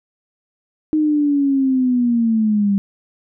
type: linear sweep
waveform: sine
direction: down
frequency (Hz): 311.1 to 196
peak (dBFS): -13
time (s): 0.93-2.78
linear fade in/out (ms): 0
effects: none